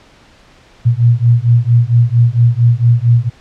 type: beating tone pair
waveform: sine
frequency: 116.54 / 120.94 Hz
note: A#2 / B2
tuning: 0 / -36 cents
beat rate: 4.4 Hz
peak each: -10 dBFS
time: 0.85-3.3 s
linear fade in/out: 20 ms
effects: pink hiss -45 dBFS RMS until 3.4 s + low-pass 5000 Hz 12 dB/octave